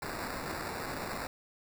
violet noise with sample-and-hold, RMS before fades -38 dBFS, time 0.02-1.27 s, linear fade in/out 2 ms, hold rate 3150 Hz, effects none

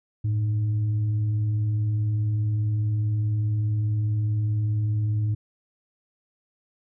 sine tone with frequency modulation, 107.6 Hz, A2, 38 cents flat, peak -21 dBFS, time 0.24-5.35 s, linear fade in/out 10 ms, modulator 200 Hz, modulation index 0.21, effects none

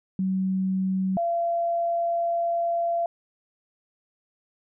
sine tone pair in turn, 189 / 682.3 Hz, F#3 / F5, +37 / -41 cents, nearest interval octave + minor seventh, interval 2222 cents, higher second, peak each -22 dBFS, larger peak neither, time 0.19-1.17 / 1.17-3.06 s, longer second, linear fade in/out 2 ms, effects none

